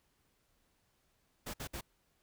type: noise bursts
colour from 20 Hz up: pink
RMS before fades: -42 dBFS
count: 3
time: 1.46-1.811 s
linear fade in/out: 10 ms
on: 79 ms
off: 57 ms
effects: pink hiss -75 dBFS RMS until 2.22 s